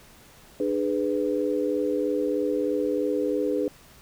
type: chord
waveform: sine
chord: G# diminished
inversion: second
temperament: just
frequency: 299 / 415.3 / 498.4 Hz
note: D4 / G#4 / B4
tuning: +31 / 0 / +16 cents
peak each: -27 dBFS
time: 0.6-3.68 s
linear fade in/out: 2 ms
effects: pink hiss -52 dBFS RMS until 4.01 s